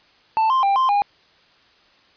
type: tone with pitch steps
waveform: triangle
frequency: 885 / 1048 / 793 / 1045 / 814 Hz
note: A5 / C6 / G5 / C6 / G#5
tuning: +10 / +2 / +20 / -2 / -35 cents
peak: -13 dBFS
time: 0.37-1.02 s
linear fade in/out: 0 ms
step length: 130 ms
effects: white hiss -55 dBFS RMS until 2.16 s + resampled to 11025 Hz